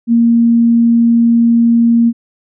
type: tone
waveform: sine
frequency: 233.1 Hz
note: A#3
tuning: in tune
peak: -6 dBFS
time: 0.07-2.13 s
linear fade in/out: 50 ms
effects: none